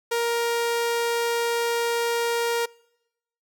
sawtooth tone, 468.8 Hz, A#4, 10 cents sharp, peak -18 dBFS, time 0.11-2.66 s, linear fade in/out 10 ms, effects noise-tail reverb RT60 0.9 s tail -26 dB re dry

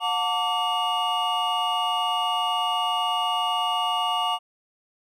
triangle tone cluster, 724 / 896 / 1158 / 2868 Hz, F#5 / A5 / D6 / F7, -38 / +31 / -25 / +45 cents, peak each -26 dBFS, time 0-4.39 s, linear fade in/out 50 ms, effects none

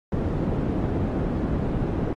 white low-pass noise, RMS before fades -25 dBFS, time 0.12-2.13 s, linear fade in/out 2 ms, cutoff 280 Hz, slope 12 dB/octave, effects AAC 32 kbps

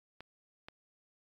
clicks, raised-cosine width 0.3 ms, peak -30 / -30 dBFS, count 2, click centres 0.206 / 0.685 s, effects AAC 48 kbps

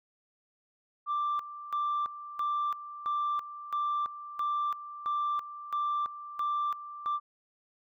sine tone with tremolo, 1178 Hz, D6, 5 cents sharp, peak -26 dBFS, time 1.06-7.2 s, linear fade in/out 50 ms, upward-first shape square, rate 1.5 Hz, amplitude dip 80%, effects tanh soft clip ceiling -25 dBFS

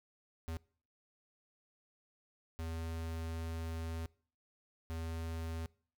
square tone bursts at uneven times, 81.9 Hz, E2, 11 cents flat, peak -39 dBFS, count 3, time 0.48-0.57 / 2.59-4.06 / 4.9-5.66 s, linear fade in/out 0 ms, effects noise-tail reverb RT60 0.5 s tail -24 dB re dry

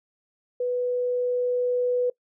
sine tone with level ramp, 493.9 Hz, B4, in tune, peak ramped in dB -23 to -20 dBFS, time 0.6-2.1 s, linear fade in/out 5 ms, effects noise-tail reverb RT60 0.1 s tail -23 dB re dry

